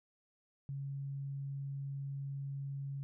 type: tone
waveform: sine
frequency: 138.6 Hz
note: C#3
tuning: in tune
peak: -38 dBFS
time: 0.69-3.03 s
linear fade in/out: 0 ms
effects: none